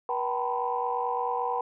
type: tone cluster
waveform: sine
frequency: 483 / 768 / 892 / 977 / 1026 Hz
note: B4 / G5 / A5 / B5 / C6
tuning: -39 / -36 / +23 / -19 / -34 cents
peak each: -32 / -31 / -34 / -31 / -36 dBFS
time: 0.09-1.61 s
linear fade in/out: 2 ms
effects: tanh soft clip ceiling -15 dBFS